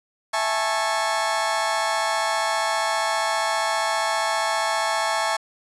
30% pulse chord, A major seventh, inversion second, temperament just, 660 / 825 / 880 / 1100 Hz, E5 / G#5 / A5 / C#6, +2 / -12 / 0 / -14 cents, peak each -24 / -26 / -23 / -25 dBFS, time 0.33-5.37 s, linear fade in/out 10 ms, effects resampled to 22050 Hz + 7-bit

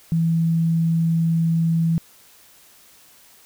sine tone, 164.81 Hz, E3, in tune, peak -16 dBFS, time 0.12-1.98 s, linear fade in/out 0 ms, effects white hiss -51 dBFS RMS until 3.45 s

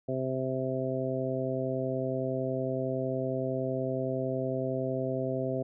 harmonic tone, 130.81 Hz, C3, in tune, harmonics 1 / 2 / 3 / 4 / 5, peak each -35 / -35 / -35 / -35 / -35 dBFS, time 0.08-5.63 s, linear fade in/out 10 ms, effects none

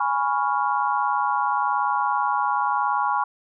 sine chord, C# dominant seventh, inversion second, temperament equal, 830.6 / 987.8 / 1108.7 / 1396.9 Hz, G#5 / B5 / C#6 / E#6, 0 / 0 / 0 / 0 cents, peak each -24 / -25 / -25 / -29 dBFS, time 0-3.24 s, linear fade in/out 5 ms, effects none

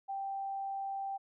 sine tone, 784 Hz, G5, in tune, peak -35 dBFS, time 0.08-1.18 s, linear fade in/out 20 ms, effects none

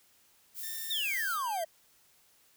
violet noise, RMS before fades -40 dBFS, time 0.54-1.39 s, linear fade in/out 50 ms
5% pulse tone with pitch glide, 1804 to 1579.6 Hz, A6 to G6, +43 to +13 cents, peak -31 dBFS, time 0.63-1.64 s, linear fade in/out 5 ms, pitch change -230 cents, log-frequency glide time 0.93-1.12 s
triangle exponential sweep, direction down, 3808 to 622.3 Hz, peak -29 dBFS, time 0.9-1.65 s, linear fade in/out 10 ms
effects white hiss -65 dBFS RMS until 2.56 s

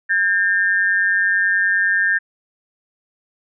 sine tone pair together, 1610.6 / 1800 Hz, G6 / A6, +46 / +39 cents, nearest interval major second, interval 193 cents, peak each -17 dBFS, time 0.09-2.19 s, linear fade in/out 20 ms, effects none

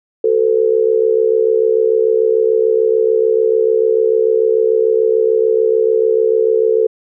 sine tone with amplitude modulation, 444.4 Hz, A4, 17 cents sharp, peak -6 dBFS, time 0.24-6.87 s, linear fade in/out 5 ms, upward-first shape sine, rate 66.8 Hz, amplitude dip 85%, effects none

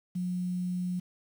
sine tone with quantisation, 180 Hz, F#3, 47 cents flat, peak -29 dBFS, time 0.15-1 s, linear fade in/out 10 ms, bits 9, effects none

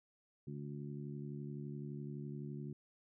harmonic tone, 71.8 Hz, D2, 39 cents flat, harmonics 2 / 3 / 4 / 5, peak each -44 / -48 / -53 / -52 dBFS, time 0.47-2.73 s, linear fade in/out 5 ms, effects none

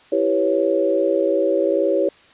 sine chord, C# half-diminished seventh, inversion first, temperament equal, 329.6 / 392 / 493.9 / 554.4 Hz, E4 / G4 / B4 / C#5, 0 / 0 / 0 / 0 cents, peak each -22 / -21 / -24 / -19 dBFS, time 0.12-2.09 s, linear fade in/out 5 ms, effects white hiss -50 dBFS RMS until 2.33 s + resampled to 8000 Hz

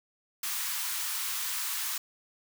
white high-pass noise, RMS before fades -33 dBFS, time 0.43-1.98 s, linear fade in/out 5 ms, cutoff 910 Hz, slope 48 dB/octave, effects none

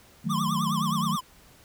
sine chord, D# diminished, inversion none, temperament equal with one note detuned, 157.28 / 185 / 220 Hz, D#3 / F#3 / A3, +19 / 0 / 0 cents, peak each -30 dBFS, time 0.24-1.17 s, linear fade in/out 20 ms
square tone with vibrato, 1108.7 Hz, C#6, in tune, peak -28 dBFS, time 0.29-1.21 s, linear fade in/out 20 ms, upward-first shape triangle, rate 9.6 Hz, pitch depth 190 cents each way
effects pink hiss -55 dBFS RMS until 1.64 s

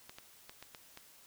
clicks, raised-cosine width 0.2 ms, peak -30 dBFS, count 6, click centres 0.095 / 0.185 / 0.495 / 0.626 / 0.748 / 0.974 s, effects white hiss -60 dBFS RMS until 1.26 s

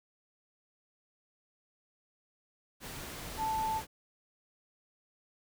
sine tone in noise, 880 Hz, A5, in tune, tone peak -30 dBFS, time 3.37-3.82 s, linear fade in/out 50 ms, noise pink, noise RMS -43 dBFS, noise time 2.8-3.87 s, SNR +10 dB, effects none

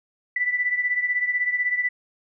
sine beating tone pair, 1975.5 / 1991.5 Hz, B6 / B6, 0 / +14 cents, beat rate 16 Hz, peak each -22 / -27 dBFS, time 0.36-1.89 s, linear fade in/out 5 ms, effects none

